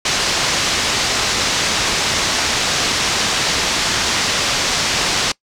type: low-pass noise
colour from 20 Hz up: white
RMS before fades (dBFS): -18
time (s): 0.05-5.32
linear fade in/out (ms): 5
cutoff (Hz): 6300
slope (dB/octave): 24
effects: noise-tail reverb RT60 0.1 s tail -23 dB re dry